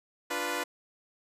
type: chord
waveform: 10% pulse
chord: B diminished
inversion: first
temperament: equal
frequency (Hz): 293.7 / 349.2 / 493.9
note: D4 / F4 / B4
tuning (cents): 0 / 0 / 0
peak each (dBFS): -28 / -27 / -25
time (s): 0.3-0.64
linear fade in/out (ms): 10
effects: resampled to 32000 Hz